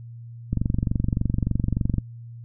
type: click train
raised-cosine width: 5 ms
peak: -10 dBFS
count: 35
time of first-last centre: 0.53-1.983 s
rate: 23.4 Hz
effects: noise-tail reverb RT60 0.1 s tail -23 dB re dry + added 117 Hz sine -37 dBFS peak until 2.44 s